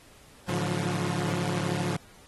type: tone cluster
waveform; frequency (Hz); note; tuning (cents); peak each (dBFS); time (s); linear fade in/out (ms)
sawtooth; 106.8 / 143.9 / 164.9 / 177.7 / 361.5; G#2 / D3 / E3 / F3 / F#4; +49 / -35 / +1 / +30 / -40; -30 / -28 / -32 / -27 / -34; 0.48-1.97; 10
effects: pink hiss -55 dBFS RMS until 2.27 s + AAC 32 kbps